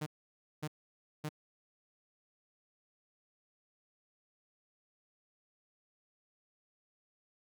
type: tone bursts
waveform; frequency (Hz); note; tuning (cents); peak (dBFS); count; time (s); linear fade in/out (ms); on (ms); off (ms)
sawtooth; 152.3; D#3; -37; -32; 3; 0.01-1.292; 10; 54; 560
effects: none